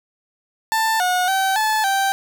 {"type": "tone with pitch steps", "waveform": "30% pulse", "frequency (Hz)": [888, 727, 770, 867, 781], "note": ["A5", "F#5", "G5", "A5", "G5"], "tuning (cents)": [16, -31, -31, -26, -7], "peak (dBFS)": -14, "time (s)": [0.72, 2.12], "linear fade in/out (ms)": 0, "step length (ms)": 280, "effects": []}